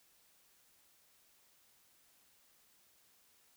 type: silence
effects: white hiss -69 dBFS RMS until 3.56 s